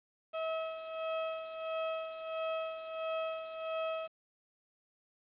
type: tone with tremolo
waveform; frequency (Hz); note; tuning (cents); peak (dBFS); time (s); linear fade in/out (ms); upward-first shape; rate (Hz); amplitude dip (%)
35% pulse; 644; E5; -41; -31; 0.33-4.08; 20; sine; 1.5; 65
effects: resampled to 8000 Hz + 10-bit